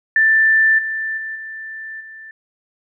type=tone with level steps; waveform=sine; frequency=1771 Hz; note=A6; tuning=11 cents sharp; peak=-10 / -20 / -24 / -28 / -34 dBFS; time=0.16-2.31 s; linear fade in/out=2 ms; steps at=0.78 / 1.17 / 1.35 / 2 s; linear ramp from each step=10 ms; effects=none